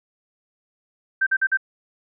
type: tone bursts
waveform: sine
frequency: 1559 Hz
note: G6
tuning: 10 cents flat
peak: -16 dBFS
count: 4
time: 1.21-1.573 s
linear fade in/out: 10 ms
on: 57 ms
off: 45 ms
effects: none